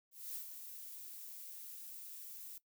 violet noise with ADSR envelope, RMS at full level -43 dBFS, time 0.11-2.58 s, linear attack 240 ms, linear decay 96 ms, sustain -7 dB, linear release 3 ms, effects noise-tail reverb RT60 0.1 s tail -18 dB re dry

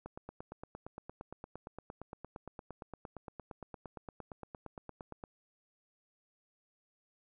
click train, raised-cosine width 1 ms, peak -30 dBFS, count 46, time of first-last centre 0.06-5.238 s, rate 8.69 Hz, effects none

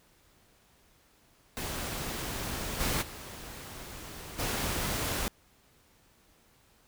pink noise with level steps, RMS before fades -36 / -30 / -44 / -32 dBFS, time 1.57-5.28 s, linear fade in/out 0 ms, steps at 2.79 / 3.01 / 4.38 s, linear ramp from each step 20 ms, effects pink hiss -64 dBFS RMS until 6.87 s

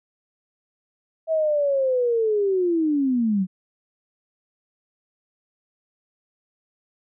sine linear sweep, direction down, 652 to 179.7 Hz, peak -18 dBFS, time 1.27-3.47 s, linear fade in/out 50 ms, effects none

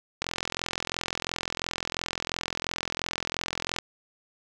click train, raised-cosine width 0.2 ms, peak -11 dBFS, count 154, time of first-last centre 0.22-3.786 s, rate 42.9 Hz, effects none

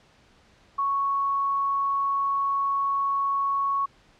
sine tone, 1108.7 Hz, C#6, in tune, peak -22 dBFS, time 0.78-3.86 s, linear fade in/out 10 ms, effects pink hiss -58 dBFS RMS until 4.19 s + low-pass 5000 Hz 12 dB/octave

